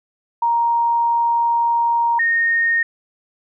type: tone pair in turn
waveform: sine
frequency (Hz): 936 / 1846.8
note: A#5 / A#6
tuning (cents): +7 / -17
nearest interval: octave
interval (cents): 1176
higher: second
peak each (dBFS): -14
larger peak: neither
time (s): 0.42-2.19 / 2.19-2.83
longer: first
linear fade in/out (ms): 5
effects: none